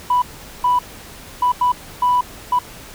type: tone bursts at uneven times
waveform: sine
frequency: 987.8 Hz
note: B5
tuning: in tune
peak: -11 dBFS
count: 6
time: 0.1-0.22 / 0.64-0.79 / 1.42-1.52 / 1.61-1.72 / 2.02-2.21 / 2.52-2.59 s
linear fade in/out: 5 ms
effects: tanh soft clip ceiling -9 dBFS + pink hiss -38 dBFS RMS until 2.94 s